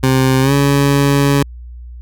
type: tone with pitch glide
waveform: 20% pulse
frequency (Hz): 131.4 to 140.83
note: C3 to C#3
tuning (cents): +8 to +28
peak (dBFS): -5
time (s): 0.03-1.43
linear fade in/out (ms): 5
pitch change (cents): +120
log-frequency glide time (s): 0.41-0.53
effects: added 60 Hz sine -29 dBFS peak until 2.01 s